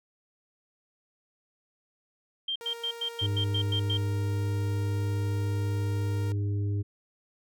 sine tone bursts, 3172 Hz, G7, 20 cents sharp, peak -28 dBFS, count 9, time 2.48-3.973 s, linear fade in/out 5 ms, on 77 ms, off 100 ms
sawtooth tone, 466.3 Hz, A#4, 1 cent sharp, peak -36 dBFS, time 2.61-6.32 s, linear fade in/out 0 ms
harmonic tone, 101.6 Hz, G#2, 38 cents flat, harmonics 1 / 3 / 4, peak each -26 / -39 / -43 dBFS, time 3.21-6.83 s, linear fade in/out 20 ms
effects none

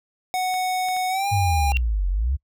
square tone with pitch glide, 740 to 807 Hz, F#5 to G#5, 0 to -50 cents, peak -22 dBFS, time 0.34-1.72 s, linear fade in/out 0 ms, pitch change +150 cents, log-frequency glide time 1.09-1.28 s
clicks, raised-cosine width 0.3 ms, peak -25 dBFS, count 3, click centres 0.541 / 0.886 / 0.966 s
sine exponential two-way sweep, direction down then up, 107.3 to 43.93 to 73.6 Hz, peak -19 dBFS, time 1.31-2.37 s, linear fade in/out 20 ms, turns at 2.09 s
sine tone with exponential growth, 2748 Hz, F7, 29 cents flat, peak -17 dBFS, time 1.67-1.77 s, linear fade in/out 0 ms, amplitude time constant 20 ms
effects noise-tail reverb RT60 0.1 s tail -26 dB re dry

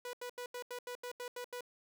sawtooth tone bursts, 490.9 Hz, B4, 10 cents flat, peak -37 dBFS, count 10, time 0.05-1.608 s, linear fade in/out 2 ms, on 82 ms, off 82 ms, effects none

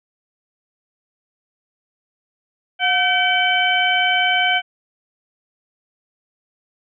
harmonic tone with a mistuned harmonic, 765 Hz, G5, 42 cents flat, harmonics 1 / 2 / 3 / 4, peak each -20 / -20 / -20 / -20 dBFS, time 2.79-4.62 s, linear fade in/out 50 ms, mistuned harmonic 1, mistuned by -93 cents, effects none

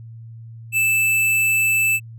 square tone, 2637 Hz, E7, in tune, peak -16 dBFS, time 0.72-2 s, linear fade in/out 50 ms, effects added 114 Hz sine -35 dBFS peak until 2.18 s

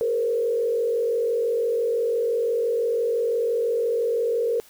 sine tone with frequency modulation, 466.4 Hz, A#4, 1 cent sharp, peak -20 dBFS, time 0.01-4.6 s, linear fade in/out 0 ms, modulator 45.9 Hz, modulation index 0.83, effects white hiss -52 dBFS RMS until 4.69 s

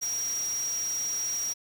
sine tone in noise, 5690 Hz, F8, 31 cents sharp, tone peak -28 dBFS, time 0.01-1.54 s, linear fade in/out 20 ms, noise white, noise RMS -41 dBFS, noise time 0.01-1.54 s, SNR +10 dB, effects none

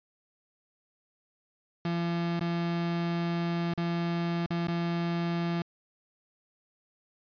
35% pulse tone with dropouts, 170.4 Hz, F3, 42 cents flat, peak -26 dBFS, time 1.85-5.62 s, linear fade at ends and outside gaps 2 ms, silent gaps 2.395-2.409 / 3.737-3.776 / 4.462-4.505 / 4.672-4.683 s, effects resampled to 11025 Hz

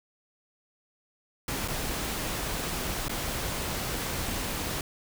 pink noise with dropouts, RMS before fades -32 dBFS, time 1.48-4.81 s, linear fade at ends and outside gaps 2 ms, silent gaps 1.678-1.683 / 3.083-3.094 s, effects none

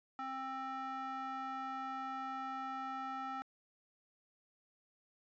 square tone with band-pass filter, 264.6 Hz, C4, 20 cents sharp, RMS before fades -42 dBFS, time 0.19-3.42 s, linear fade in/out 0 ms, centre 1100 Hz, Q 6.3, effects resampled to 16000 Hz

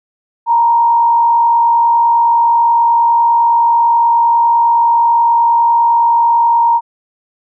sine tone with frequency modulation, 934 Hz, A#5, 3 cents sharp, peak -7 dBFS, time 0.46-6.81 s, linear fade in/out 50 ms, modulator 49.6 Hz, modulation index 0.4, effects none

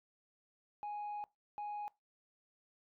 sine tone bursts at uneven times, 830.6 Hz, G#5, in tune, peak -37 dBFS, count 2, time 0.83-1.24 / 1.58-1.88 s, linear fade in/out 0 ms, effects noise-tail reverb RT60 0.2 s tail -22 dB re dry + tanh soft clip ceiling -38 dBFS

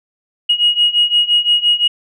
sine beating tone pair, 2885 / 2890.8 Hz, F#7 / F#7, -44 / -41 cents, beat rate 5.8 Hz, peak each -14 / -12 dBFS, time 0.49-1.88 s, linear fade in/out 10 ms, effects tanh soft clip ceiling -3 dBFS

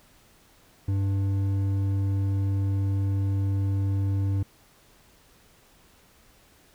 triangle tone with hard clipping, 98 Hz, G2, in tune, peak -24 dBFS, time 0.88-4.43 s, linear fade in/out 5 ms, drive 10 dB, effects pink hiss -58 dBFS RMS until 6.74 s

